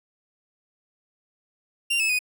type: tone with pitch steps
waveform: 40% pulse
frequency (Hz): 2776 / 2602 / 2487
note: F7 / E7 / D#7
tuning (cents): -11 / -23 / -1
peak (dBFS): -20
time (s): 1.9-2.191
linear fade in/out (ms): 10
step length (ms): 97
effects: none